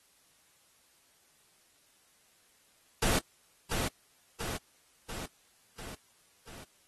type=noise with echo; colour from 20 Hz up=pink; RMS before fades=-29 dBFS; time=3.02-3.19 s; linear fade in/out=5 ms; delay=690 ms; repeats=5; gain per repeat=-4 dB; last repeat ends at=6.64 s; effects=white hiss -66 dBFS RMS until 6.87 s + AAC 32 kbps